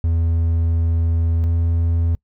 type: tone pair in turn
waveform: triangle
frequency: 82.9 / 83.77 Hz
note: E2 / E2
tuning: +10 / +28 cents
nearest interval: unison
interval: 18 cents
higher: second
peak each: -13 dBFS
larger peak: neither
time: 0.04-1.44 / 1.44-2.15 s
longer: first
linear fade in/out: 0 ms
effects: noise-tail reverb RT60 0.1 s tail -25 dB re dry